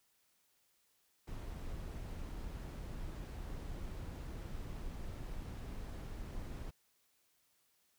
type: noise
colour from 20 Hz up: brown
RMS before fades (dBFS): -44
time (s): 1.27-6.71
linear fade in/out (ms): 10
effects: white hiss -75 dBFS RMS until 7.98 s